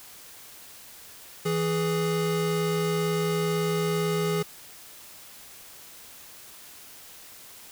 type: tone pair together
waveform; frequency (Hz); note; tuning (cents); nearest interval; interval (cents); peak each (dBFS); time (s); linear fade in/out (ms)
square; 164.81 / 416.5; E3 / G#4; 0 / +5; octave + major third; 1605; -28 / -27; 1.45-4.43; 10
effects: white hiss -47 dBFS RMS until 7.71 s